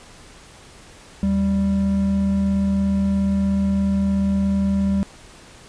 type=tone pair together; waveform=triangle; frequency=77.78 / 196.4 Hz; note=D#2 / G3; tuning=0 / +4 cents; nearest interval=octave + major third; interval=1604 cents; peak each=-24 / -15 dBFS; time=1.23-5.03 s; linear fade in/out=0 ms; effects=pink hiss -45 dBFS RMS until 5.68 s + resampled to 22050 Hz